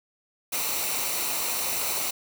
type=noise with comb filter; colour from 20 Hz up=white; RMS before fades=-28 dBFS; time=0.52-2.11 s; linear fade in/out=10 ms; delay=0.6 ms; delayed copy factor=-0.55; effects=none